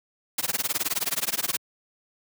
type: noise with tremolo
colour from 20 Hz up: white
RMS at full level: -24 dBFS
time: 0.38-1.57 s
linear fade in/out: 5 ms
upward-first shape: sine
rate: 19 Hz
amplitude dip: 100%
effects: high-pass 100 Hz 12 dB/octave